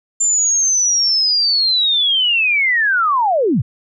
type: linear sweep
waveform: sine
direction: down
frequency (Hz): 7260 to 87.31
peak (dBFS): -12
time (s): 0.2-3.62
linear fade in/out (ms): 10
effects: none